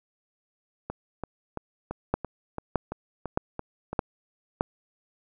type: two click trains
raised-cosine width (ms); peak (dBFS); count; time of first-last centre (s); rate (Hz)
1; -9 / -18; 5 / 10; 2.14-4.609 / 0.9-3.93; 1.62 / 2.97
effects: none